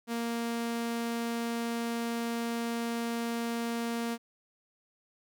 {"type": "tone", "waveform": "sawtooth", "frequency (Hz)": 233.1, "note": "A#3", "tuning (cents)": 0, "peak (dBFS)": -27, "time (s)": [0.07, 4.18], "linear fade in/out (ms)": 50, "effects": []}